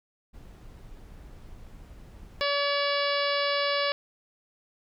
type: noise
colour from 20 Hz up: brown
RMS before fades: -46 dBFS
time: 0.33-2.42 s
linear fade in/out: 20 ms
type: harmonic tone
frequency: 570 Hz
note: C#5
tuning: 48 cents sharp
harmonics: 1 / 2 / 3 / 4 / 5 / 6 / 7 / 8 / 9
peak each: -28 / -31 / -33 / -34 / -35 / -36 / -36 / -37 / -38 dBFS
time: 2.41-3.92 s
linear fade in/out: 0 ms
effects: none